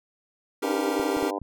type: chord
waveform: square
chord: Eb dominant seventh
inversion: third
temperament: equal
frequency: 277.2 / 311.1 / 392 / 466.2 Hz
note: Db4 / Eb4 / G4 / Bb4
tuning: 0 / 0 / 0 / 0 cents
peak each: -32 dBFS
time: 0.62-1.31 s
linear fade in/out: 10 ms
type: harmonic tone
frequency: 100 Hz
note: G2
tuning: 35 cents sharp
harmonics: 3 / 4 / 5 / 6 / 7 / 8 / 9 / 10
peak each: -33 / -34 / -35 / -36 / -36 / -37 / -38 / -38 dBFS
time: 0.63-1.39 s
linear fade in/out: 5 ms
type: clicks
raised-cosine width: 5 ms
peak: -31 dBFS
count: 4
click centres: 0.997 / 1.168 / 1.226 / 1.417 s
effects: none